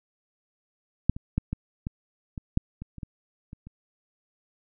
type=clicks; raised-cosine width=5 ms; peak=-6 / -23 / -11 / -16 / -18 / -22 / -9 / -24 / -29 / -22 / -28 / -30 dBFS; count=12; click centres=1.096 / 1.165 / 1.38 / 1.53 / 1.869 / 2.378 / 2.574 / 2.82 / 2.983 / 3.032 / 3.531 / 3.67 s; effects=none